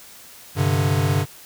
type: chord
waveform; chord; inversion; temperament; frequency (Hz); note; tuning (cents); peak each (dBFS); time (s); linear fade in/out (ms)
square; G suspended fourth; none; equal; 98 / 130.81 / 146.83; G2 / C3 / D3; 0 / 0 / 0; -22 / -24 / -22; 0.55-1.26; 50
effects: white hiss -44 dBFS RMS until 1.45 s